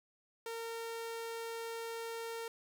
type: tone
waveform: sawtooth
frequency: 458.4 Hz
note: A#4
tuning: 29 cents flat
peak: -36 dBFS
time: 0.46-2.48 s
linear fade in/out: 2 ms
effects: none